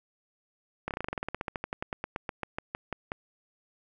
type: slowing click train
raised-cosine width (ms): 0.5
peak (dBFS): -17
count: 27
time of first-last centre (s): 0.88-3.119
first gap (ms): 28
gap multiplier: 1.08
effects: none